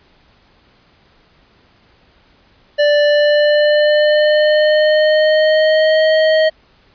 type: tone with pitch glide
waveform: square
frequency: 587.3 to 629.5 Hz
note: D5 to D#5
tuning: 0 to +20 cents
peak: -10 dBFS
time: 2.78-6.5 s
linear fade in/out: 20 ms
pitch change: +120 cents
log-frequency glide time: 3.04-6.05 s
effects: pink hiss -52 dBFS RMS until 6.94 s + resampled to 11025 Hz